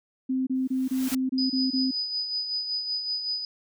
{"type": "tone bursts", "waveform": "sine", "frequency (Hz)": 260.3, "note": "C4", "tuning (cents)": -9, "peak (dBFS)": -23, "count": 8, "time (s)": [0.29, 1.912], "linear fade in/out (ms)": 10, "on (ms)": 180, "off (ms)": 26}
{"type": "noise with exponential growth", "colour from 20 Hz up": "white", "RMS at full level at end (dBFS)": -31, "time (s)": [0.55, 1.15], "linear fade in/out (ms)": 5, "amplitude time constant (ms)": 130}
{"type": "tone with tremolo", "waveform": "sine", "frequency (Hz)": 4978, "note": "D#8", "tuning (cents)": 0, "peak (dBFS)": -25, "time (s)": [1.38, 3.45], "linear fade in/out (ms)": 2, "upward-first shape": "sine", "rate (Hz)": 5.3, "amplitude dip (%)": 50}
{"effects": []}